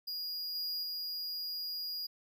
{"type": "tone with level steps", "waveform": "square", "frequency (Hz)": 4865, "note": "D#8", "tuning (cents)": -40, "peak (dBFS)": [-37, -35, -37], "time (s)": [0.07, 2.07], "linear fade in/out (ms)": 10, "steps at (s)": [0.55, 0.83], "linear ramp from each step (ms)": 2, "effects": []}